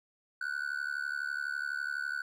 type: tone with amplitude modulation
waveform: triangle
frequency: 1489 Hz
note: F#6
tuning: 11 cents sharp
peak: -27 dBFS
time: 0.41-2.22 s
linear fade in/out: 5 ms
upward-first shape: sine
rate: 72 Hz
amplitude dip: 95%
effects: none